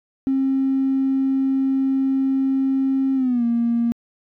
triangle tone with pitch glide, 267.9 to 234.6 Hz, C4 to A#3, +41 to +11 cents, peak -13 dBFS, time 0.27-3.92 s, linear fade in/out 0 ms, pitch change -230 cents, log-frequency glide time 3.15-3.44 s, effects tanh soft clip ceiling -14 dBFS

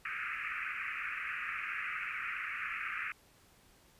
white band-pass noise, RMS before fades -39 dBFS, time 0.05-3.12 s, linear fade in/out 2 ms, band 1200 to 2600 Hz, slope 96 dB/octave, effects pink hiss -64 dBFS RMS until 3.99 s + resampled to 32000 Hz

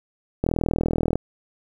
click train, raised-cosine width 2 ms, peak -8 dBFS, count 30, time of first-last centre 0.44-1.156 s, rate 40.5 Hz, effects 8-bit

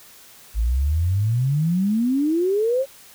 sine exponential sweep, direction up, 51.91 to 554.4 Hz, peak -17 dBFS, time 0.54-2.86 s, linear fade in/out 50 ms, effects white hiss -47 dBFS RMS until 3.14 s

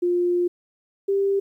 sine tone pair in turn, 352.7 / 394.9 Hz, F4 / G4, +17 / +13 cents, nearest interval major second, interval 196 cents, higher second, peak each -18 dBFS, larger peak neither, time 0.02-0.48 / 1.08-1.4 s, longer first, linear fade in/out 10 ms, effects 10-bit

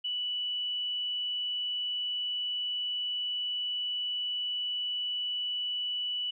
sine tone, 2960 Hz, F#7, in tune, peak -30 dBFS, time 0.04-6.31 s, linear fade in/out 10 ms, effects none

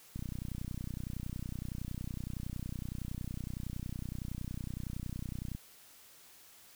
click train, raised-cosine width 5 ms, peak -27 dBFS, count 167, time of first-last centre 0.16-5.55 s, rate 30.8 Hz, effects white hiss -58 dBFS RMS until 6.75 s

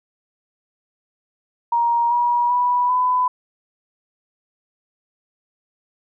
sine tone with pitch steps, 941 / 960.8 / 981 / 1001.6 Hz, A#5 / B5 / B5 / B5, +16 / -48 / -12 / +24 cents, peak -15 dBFS, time 1.72-3.28 s, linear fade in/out 5 ms, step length 390 ms, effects none

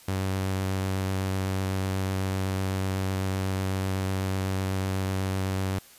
sawtooth tone with vibrato, 95.3 Hz, G2, 48 cents flat, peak -22 dBFS, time 0.08-5.79 s, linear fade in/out 5 ms, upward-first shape triangle, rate 8 Hz, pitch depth 14 cents each way, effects white hiss -52 dBFS RMS until 5.98 s + resampled to 32000 Hz

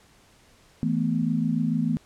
sine chord, E suspended fourth, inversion none, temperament equal with one note detuned, 162.73 / 220 / 246.9 Hz, E3 / A3 / B3, -22 / 0 / 0 cents, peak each -26 dBFS, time 0.83-1.97 s, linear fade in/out 0 ms, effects pink hiss -57 dBFS RMS until 2.05 s + low-pass 10000 Hz 12 dB/octave

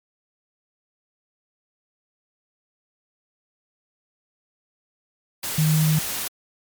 sine tone in noise, 155.56 Hz, D#3, in tune, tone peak -16 dBFS, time 5.58-5.99 s, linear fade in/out 5 ms, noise white, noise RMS -28 dBFS, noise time 5.43-6.28 s, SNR +9 dB, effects MP3 96 kbps

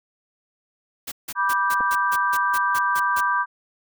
white noise bursts, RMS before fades -31 dBFS, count 11, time 1.07-3.209 s, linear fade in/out 10 ms, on 49 ms, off 160 ms
sine chord, G major, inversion first, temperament just, 980 / 1176 / 1568 Hz, B5 / D6 / G6, -14 / +2 / 0 cents, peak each -23 dBFS, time 1.35-3.46 s, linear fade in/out 50 ms
clicks, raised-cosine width 1 ms, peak -20 dBFS, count 2, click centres 1.805 / 1.809 s
effects none

